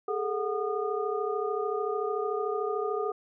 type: tone cluster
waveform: sine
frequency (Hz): 409.5 / 443 / 735 / 1221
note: G#4 / A4 / F#5 / D#6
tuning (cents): -24 / +12 / -12 / -33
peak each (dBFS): -31 / -32 / -36 / -35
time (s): 0.08-3.12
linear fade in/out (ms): 5
effects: none